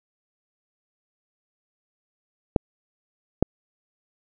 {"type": "clicks", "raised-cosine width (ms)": 2, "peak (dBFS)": -3, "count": 2, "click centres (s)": [2.562, 3.426], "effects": []}